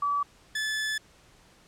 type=tone pair in turn; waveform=sine / sawtooth; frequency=1148 / 1733.8 Hz; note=D6 / A6; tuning=-40 / -26 cents; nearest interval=perfect fifth; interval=714 cents; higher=second; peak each=-24 dBFS; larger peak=neither; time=0.02-0.23 / 0.55-0.98 s; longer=second; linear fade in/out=5 ms; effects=pink hiss -58 dBFS RMS until 1.67 s + low-pass 9000 Hz 12 dB/octave